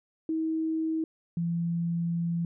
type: tone pair in turn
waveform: sine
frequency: 320 / 169.51 Hz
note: D#4 / E3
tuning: +49 / +49 cents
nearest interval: major seventh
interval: 1100 cents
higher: first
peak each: -26 dBFS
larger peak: neither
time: 0.29-1.04 / 1.37-2.45 s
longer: second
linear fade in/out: 2 ms
effects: none